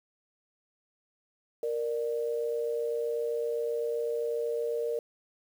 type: tone pair together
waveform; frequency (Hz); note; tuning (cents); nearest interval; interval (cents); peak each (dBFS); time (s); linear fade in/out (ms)
sine; 466.5 / 594.3; A#4 / D5; +1 / +20; major third; 419; -29 / -35; 1.63-4.99; 2
effects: 9-bit